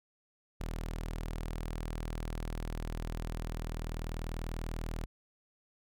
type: tone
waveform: sawtooth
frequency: 40.22 Hz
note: E1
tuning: 42 cents flat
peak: -32 dBFS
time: 0.6-5.06 s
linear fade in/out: 10 ms
effects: none